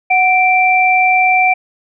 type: tone pair together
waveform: sine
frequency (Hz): 740.4 / 2349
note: F#5 / D7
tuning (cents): +1 / 0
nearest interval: octave + minor sixth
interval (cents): 1999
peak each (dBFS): -11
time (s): 0.1-1.54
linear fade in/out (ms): 10
effects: none